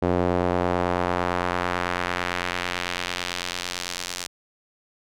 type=tone with band-pass filter sweep; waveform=sawtooth; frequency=89 Hz; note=F2; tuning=33 cents sharp; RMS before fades=-26 dBFS; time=0.02-4.27 s; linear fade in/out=10 ms; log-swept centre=470 to 6200 Hz; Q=0.95; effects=none